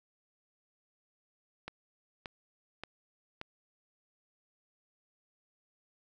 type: click train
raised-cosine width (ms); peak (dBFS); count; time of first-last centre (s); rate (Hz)
0.3; -24; 4; 1.68-3.414; 1.73
effects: none